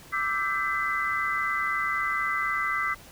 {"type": "chord", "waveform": "sine", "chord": "E minor seventh", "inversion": "third", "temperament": "equal with one note detuned", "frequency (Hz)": [1174.7, 1318.5, 1568, 2019], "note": ["D6", "E6", "G6", "B6"], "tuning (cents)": [0, 0, 0, 38], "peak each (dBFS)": [-30, -32, -33, -28], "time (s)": [0.12, 2.95], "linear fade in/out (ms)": 20, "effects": ["pink hiss -49 dBFS RMS until 3.11 s"]}